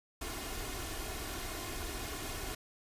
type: noise with comb filter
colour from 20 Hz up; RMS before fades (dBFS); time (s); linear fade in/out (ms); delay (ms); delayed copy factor
pink; -40; 0.21-2.55; 5; 2.8; +0.6
effects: resampled to 32000 Hz